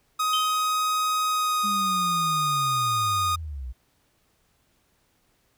45% pulse tone with pitch glide, 1256 to 1233.7 Hz, D#6 to D#6, +16 to -15 cents, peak -22 dBFS, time 0.19-3.36 s, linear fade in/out 10 ms, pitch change -31 cents, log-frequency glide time 1.28-1.95 s
sine tone with exponential decay, 3112 Hz, G7, 13 cents flat, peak -22 dBFS, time 0.33-0.74 s, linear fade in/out 5 ms, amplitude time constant 88 ms
sine linear sweep, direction down, 207.7 to 58.27 Hz, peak -31 dBFS, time 1.63-3.73 s, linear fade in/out 20 ms
effects pink hiss -67 dBFS RMS until 5.57 s

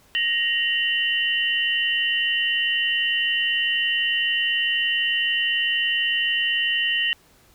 sine tone cluster, 1874 / 2781 / 3012 Hz, A#6 / F7 / F#7, +9 / -8 / +30 cents, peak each -24 dBFS, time 0.15-7.13 s, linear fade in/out 0 ms, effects pink hiss -56 dBFS RMS until 7.54 s

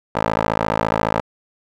15% pulse tone with band-pass filter, 54.5 Hz, A1, 16 cents flat, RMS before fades -20 dBFS, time 0.15-1.21 s, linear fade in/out 5 ms, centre 860 Hz, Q 1.2, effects none

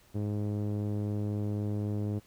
sawtooth tone with low-pass filter, 103.83 Hz, G#2, in tune, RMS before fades -32 dBFS, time 0.14-2.2 s, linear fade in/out 20 ms, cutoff 410 Hz, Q 1.1, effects pink hiss -62 dBFS RMS until 2.26 s

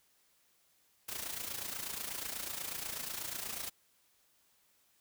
white noise with amplitude modulation, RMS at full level -38 dBFS, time 1.08-3.7 s, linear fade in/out 10 ms, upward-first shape sine, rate 28.2 Hz, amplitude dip 65%, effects white hiss -71 dBFS RMS until 5 s

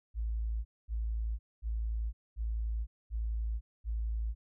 sine tone bursts, 55.4 Hz, A1, 13 cents sharp, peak -31 dBFS, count 6, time 0.14-4.35 s, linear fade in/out 50 ms, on 510 ms, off 230 ms, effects none

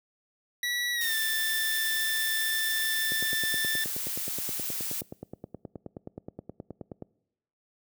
25% pulse tone with pitch glide, 1943 to 1771.5 Hz, B6 to A6, -29 to +11 cents, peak -24 dBFS, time 0.63-3.84 s, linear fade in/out 2 ms, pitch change -160 cents, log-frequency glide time 0.93-1.15 s
blue noise, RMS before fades -33 dBFS, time 1.01-5.01 s, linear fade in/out 0 ms
click train, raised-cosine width 2 ms, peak -24 dBFS, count 38, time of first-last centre 3.12-7.023 s, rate 9.48 Hz
effects noise-tail reverb RT60 0.9 s tail -24 dB re dry + high-pass 100 Hz 12 dB/octave

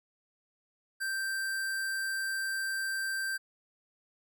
square tone, 1568 Hz, G6, in tune, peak -32 dBFS, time 1-3.38 s, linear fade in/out 20 ms, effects none

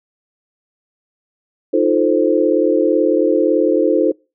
sine chord, F dominant seventh, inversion third, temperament equal, 311.1 / 349.2 / 440 / 523.3 Hz, Eb4 / F4 / A4 / C5, 0 / 0 / 0 / 0 cents, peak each -17 dBFS, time 1.73-4.12 s, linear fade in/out 10 ms, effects noise-tail reverb RT60 0.3 s tail -26 dB re dry

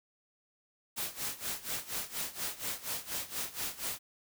white noise with tremolo, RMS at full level -35 dBFS, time 0.96-3.99 s, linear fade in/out 20 ms, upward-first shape sine, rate 4.2 Hz, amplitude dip 85%, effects none

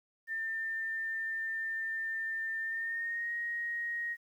sine tone with pitch glide, 1797 to 1878.7 Hz, A6 to A#6, +36 to +13 cents, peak -33 dBFS, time 0.27-4.17 s, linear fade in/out 50 ms, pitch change +77 cents, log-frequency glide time 2.63-3.32 s, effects 11-bit

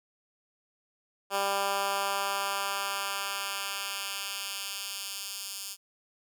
10% pulse tone with high-pass filter sweep, 198 Hz, G3, 18 cents sharp, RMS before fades -33 dBFS, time 1.3-5.77 s, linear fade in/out 50 ms, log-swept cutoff 590 to 5100 Hz, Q 0.89, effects none

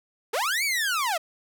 sawtooth linear two-way sweep, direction up then down, 380.5 to 2335 to 607 Hz, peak -20 dBFS, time 0.33-1.18 s, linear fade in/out 10 ms, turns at 0.64 s, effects none

